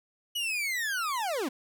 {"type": "linear sweep", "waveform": "40% pulse", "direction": "down", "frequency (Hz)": [2960, 230], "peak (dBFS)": -28, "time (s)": [0.35, 1.49], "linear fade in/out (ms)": 10, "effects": []}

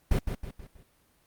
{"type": "noise with echo", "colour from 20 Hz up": "brown", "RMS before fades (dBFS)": -23, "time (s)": [0.11, 0.19], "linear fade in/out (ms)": 5, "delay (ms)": 160, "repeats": 4, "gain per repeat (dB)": -7, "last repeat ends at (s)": 0.83, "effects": ["pink hiss -66 dBFS RMS until 1.26 s", "Opus 32 kbps"]}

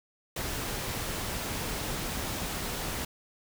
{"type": "noise", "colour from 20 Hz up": "pink", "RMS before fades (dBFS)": -34, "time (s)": [0.36, 3.05], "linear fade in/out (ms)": 5, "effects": []}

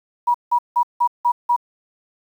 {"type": "tone bursts", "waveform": "sine", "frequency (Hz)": 963, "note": "B5", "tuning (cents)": -44, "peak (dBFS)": -13, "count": 6, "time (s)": [0.27, 1.564], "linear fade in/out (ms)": 10, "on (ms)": 74, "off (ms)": 170, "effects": ["8-bit"]}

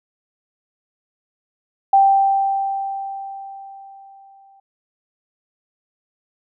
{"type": "tone with exponential decay", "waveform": "sine", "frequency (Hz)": 784, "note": "G5", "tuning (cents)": 0, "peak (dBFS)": -8, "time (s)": [1.93, 4.6], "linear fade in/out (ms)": 5, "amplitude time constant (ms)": 580, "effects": []}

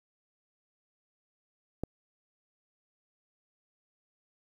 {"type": "click", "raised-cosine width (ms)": 2, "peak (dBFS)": -19, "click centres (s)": 1.836, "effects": ["9-bit"]}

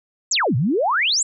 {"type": "exponential two-way sweep", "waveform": "sine", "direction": "down then up", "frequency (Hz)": [8100, 110, 8100], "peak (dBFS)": -16, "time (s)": [0.31, 1.23], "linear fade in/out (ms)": 5, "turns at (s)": 0.56, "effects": []}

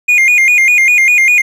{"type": "tone with vibrato", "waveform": "triangle", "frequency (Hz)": 2278, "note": "C#7", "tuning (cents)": 47, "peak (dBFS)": -4, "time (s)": [0.08, 1.42], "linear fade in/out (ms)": 10, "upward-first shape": "square", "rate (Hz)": 5, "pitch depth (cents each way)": 130, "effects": []}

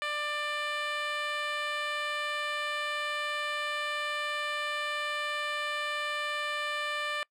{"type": "tone with band-pass filter", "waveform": "10% pulse", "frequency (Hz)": 593, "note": "D5", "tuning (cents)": 17, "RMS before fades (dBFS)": -33, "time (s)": [0.02, 7.23], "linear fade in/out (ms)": 0, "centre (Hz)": 1600, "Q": 0.65, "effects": ["noise-tail reverb RT60 0.1 s tail -26 dB re dry"]}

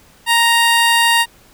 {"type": "tone", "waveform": "15% pulse", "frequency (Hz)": 932.3, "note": "A#5", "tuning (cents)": 0, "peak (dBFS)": -4, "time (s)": [0.26, 1.26], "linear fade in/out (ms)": 50, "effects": ["pink hiss -48 dBFS RMS until 1.53 s"]}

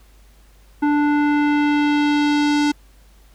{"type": "tone with low-pass filter sweep", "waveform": "square", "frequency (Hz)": 293.7, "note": "D4", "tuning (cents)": 0, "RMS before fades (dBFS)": -17, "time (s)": [0.82, 2.72], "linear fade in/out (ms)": 10, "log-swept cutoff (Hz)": [1300, 5900], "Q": 1.2, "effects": ["added 50 Hz sine -47 dBFS peak until 3.34 s", "pink hiss -56 dBFS RMS until 3.34 s"]}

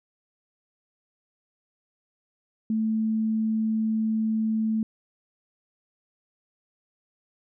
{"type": "tone", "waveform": "sine", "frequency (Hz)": 220, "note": "A3", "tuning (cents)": 0, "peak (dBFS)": -22, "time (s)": [2.7, 4.83], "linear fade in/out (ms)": 2, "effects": []}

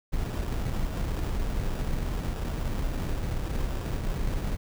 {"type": "noise with sample-and-hold", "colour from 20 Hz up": "brown", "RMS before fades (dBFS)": -29, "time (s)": [0.12, 4.57], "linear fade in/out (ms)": 20, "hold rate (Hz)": 2100, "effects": []}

